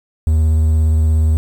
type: tone with vibrato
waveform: triangle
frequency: 78.8 Hz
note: D#2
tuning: 23 cents sharp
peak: -8 dBFS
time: 0.27-1.37 s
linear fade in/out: 0 ms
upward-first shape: square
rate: 17 Hz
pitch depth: 14 cents each way
effects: 7-bit